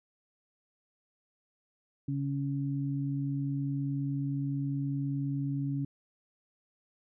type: tone pair together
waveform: sine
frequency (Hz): 139.2 / 278.4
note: C#3 / C#4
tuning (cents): +8 / +8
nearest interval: octave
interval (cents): 1200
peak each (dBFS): -31 / -34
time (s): 2.08-5.85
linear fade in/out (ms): 5
effects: none